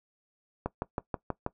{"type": "click train", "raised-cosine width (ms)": 1, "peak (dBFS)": -16, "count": 6, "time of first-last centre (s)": [0.66, 1.464], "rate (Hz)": 6.22, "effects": ["noise-tail reverb RT60 0.1 s tail -19 dB re dry"]}